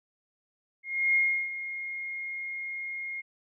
sine tone with ADSR envelope, 2141 Hz, C7, 39 cents sharp, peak -20 dBFS, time 0.83-3.22 s, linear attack 320 ms, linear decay 340 ms, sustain -13 dB, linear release 23 ms, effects none

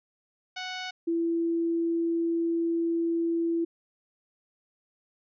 10% pulse / sine tone pair in turn, 740 / 334.5 Hz, F#5 / E4, 0 / +25 cents, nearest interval octave + major second, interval 1375 cents, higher first, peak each -25 / -24 dBFS, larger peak second, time 0.56-0.91 / 1.07-3.65 s, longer second, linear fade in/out 10 ms, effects resampled to 16000 Hz

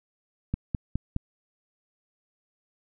click train, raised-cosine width 5 ms, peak -14 dBFS, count 4, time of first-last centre 0.54-1.164 s, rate 4.81 Hz, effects none

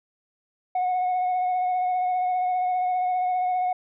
sine tone with vibrato, 731 Hz, F#5, 21 cents flat, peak -19 dBFS, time 0.75-3.73 s, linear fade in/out 5 ms, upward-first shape sine, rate 15 Hz, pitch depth 20 cents each way, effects tanh soft clip ceiling -20 dBFS

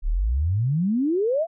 sine exponential sweep, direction up, 32.7 to 698.5 Hz, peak -19 dBFS, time 0.02-1.47 s, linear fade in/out 50 ms, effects none

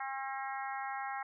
harmonic tone, 268.9 Hz, C4, 47 cents sharp, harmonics 3 / 4 / 5 / 6 / 7 / 8, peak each -39 / -44 / -45 / -47 / -46 / -49 dBFS, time 0-1.23 s, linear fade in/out 5 ms, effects none

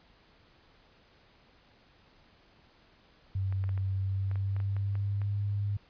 sine tone with pitch glide, 96.2 to 101.45 Hz, G2 to G#2, -32 to -40 cents, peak -28 dBFS, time 3.35-5.77 s, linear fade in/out 5 ms, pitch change +92 cents, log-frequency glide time 3.99-5.37 s
clicks, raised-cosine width 0.5 ms, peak -32 dBFS, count 11, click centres 3.525 / 3.64 / 3.692 / 3.777 / 4.314 / 4.357 / 4.565 / 4.602 / 4.766 / 4.954 / 5.217 s
effects pink hiss -62 dBFS RMS until 5.89 s + resampled to 11025 Hz

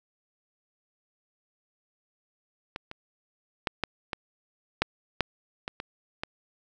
clicks, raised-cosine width 0.3 ms, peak -18 / -23 / -10 / -10 / -14 / -6 / -7 / -16 / -18 / -15 dBFS, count 10, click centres 2.761 / 2.914 / 3.672 / 3.837 / 4.132 / 4.82 / 5.207 / 5.679 / 5.801 / 6.235 s, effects none

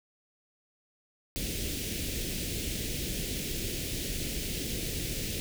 pink band-stop noise, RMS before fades -34 dBFS, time 1.36-5.4 s, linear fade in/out 0 ms, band 470 to 2300 Hz, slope 24 dB/octave, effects none

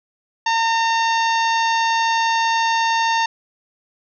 harmonic tone, 911 Hz, A#5, 40 cents flat, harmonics 1 / 2 / 3 / 4 / 5 / 6 / 7, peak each -17 / -23 / -27 / -29 / -31 / -33 / -34 dBFS, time 0.46-3.26 s, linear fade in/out 5 ms, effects none

